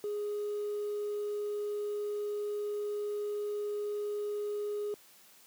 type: tone with hard clipping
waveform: triangle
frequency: 415.1 Hz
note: G#4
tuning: 1 cent flat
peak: -32 dBFS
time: 0.04-4.94 s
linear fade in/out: 0 ms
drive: 2 dB
effects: white hiss -59 dBFS RMS until 5.46 s + high-pass 150 Hz 12 dB/octave